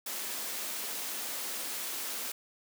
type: high-pass noise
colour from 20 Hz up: white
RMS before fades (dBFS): -37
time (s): 0.06-2.32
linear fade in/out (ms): 5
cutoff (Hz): 210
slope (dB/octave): 24
effects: none